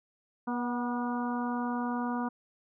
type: harmonic tone with a mistuned harmonic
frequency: 242 Hz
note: B3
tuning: 35 cents flat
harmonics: 1 / 2 / 3 / 4 / 5 / 6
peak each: -31 / -42 / -39 / -37 / -41 / -44 dBFS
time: 0.47-2.29 s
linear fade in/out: 10 ms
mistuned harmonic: 3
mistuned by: +28 cents
effects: none